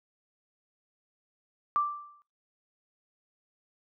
sine tone with exponential decay, 1174.7 Hz, D6, in tune, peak -21 dBFS, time 1.76-2.22 s, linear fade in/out 0 ms, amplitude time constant 100 ms, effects noise-tail reverb RT60 0.2 s tail -18 dB re dry

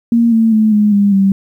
sine tone with pitch steps, 233.1 / 224.9 / 217 / 209.4 / 202 / 194.88 Hz, A#3 / A3 / A3 / G#3 / G#3 / G3, 0 / +38 / -24 / +15 / -48 / -10 cents, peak -7 dBFS, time 0.12-1.32 s, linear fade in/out 2 ms, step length 200 ms, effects 8-bit

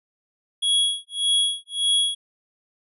square tone with tremolo, 3332 Hz, G#7, 5 cents sharp, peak -17 dBFS, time 0.62-2.15 s, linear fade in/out 10 ms, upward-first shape sine, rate 1.7 Hz, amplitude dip 100%, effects resampled to 32000 Hz

